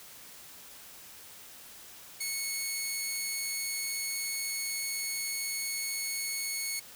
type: tone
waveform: 10% pulse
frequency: 2202 Hz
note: C#7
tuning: 12 cents flat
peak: -23 dBFS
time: 2.2-6.8 s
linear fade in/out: 10 ms
effects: white hiss -50 dBFS RMS until 6.95 s